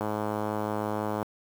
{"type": "click train", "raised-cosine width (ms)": 1, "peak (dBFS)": -16, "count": 130, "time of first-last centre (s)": [0.01, 1.227], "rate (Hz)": 106, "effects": ["high-pass 80 Hz 12 dB/octave", "7-bit"]}